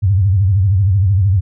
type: tone with vibrato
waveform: sine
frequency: 96.8 Hz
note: G2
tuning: 21 cents flat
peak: -9 dBFS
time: 0.02-1.41 s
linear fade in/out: 20 ms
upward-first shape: sine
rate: 13 Hz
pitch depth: 150 cents each way
effects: none